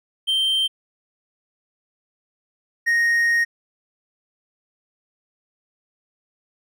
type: tone pair in turn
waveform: triangle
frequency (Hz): 3136 / 1864.7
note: G7 / A#6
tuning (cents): 0 / 0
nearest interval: major sixth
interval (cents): 900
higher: first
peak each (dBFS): -16 / -14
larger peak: second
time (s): 0.27-0.68 / 2.86-3.45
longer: second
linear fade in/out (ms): 20
effects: none